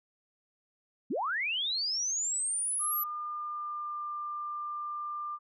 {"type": "linear sweep", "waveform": "sine", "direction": "up", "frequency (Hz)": [174.61, 12000], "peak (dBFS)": -29, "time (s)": [1.1, 3.04], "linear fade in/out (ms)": 10}
{"type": "tone with pitch glide", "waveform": "sine", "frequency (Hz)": [1207, 1193.1], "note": ["D6", "D6"], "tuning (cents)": [47, 27], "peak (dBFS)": -34, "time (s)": [2.79, 5.39], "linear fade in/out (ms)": 50, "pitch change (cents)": -20, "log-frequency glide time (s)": [3.15, 4.12]}
{"effects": []}